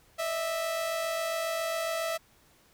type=tone pair together; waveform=sawtooth; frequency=609.7 / 657 Hz; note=D#5 / E5; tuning=-35 / -6 cents; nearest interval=minor second; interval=129 cents; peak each=-35 / -26 dBFS; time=0.18-2.18 s; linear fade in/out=20 ms; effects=pink hiss -62 dBFS RMS until 2.73 s